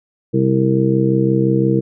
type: harmonic tone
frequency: 65.8 Hz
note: C2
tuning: 10 cents sharp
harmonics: 2 / 3 / 4 / 5 / 6 / 7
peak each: -17 / -18 / -29 / -17 / -27 / -19 dBFS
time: 0.33-1.81 s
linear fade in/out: 20 ms
effects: none